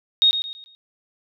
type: tone with echo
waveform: sine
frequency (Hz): 3729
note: A#7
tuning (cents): 0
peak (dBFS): -12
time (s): 0.22-0.31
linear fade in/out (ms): 0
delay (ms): 110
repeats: 4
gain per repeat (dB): -9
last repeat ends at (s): 0.75
effects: none